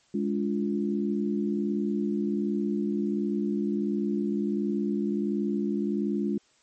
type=chord; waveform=sine; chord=D diminished; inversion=second; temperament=equal with one note detuned; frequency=207.7 / 287.8 / 349.2 Hz; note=Ab3 / D4 / F4; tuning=0 / -35 / 0 cents; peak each=-27 / -31 / -31 dBFS; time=0.14-6.38 s; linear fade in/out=5 ms; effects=white hiss -64 dBFS RMS until 6.62 s + MP3 32 kbps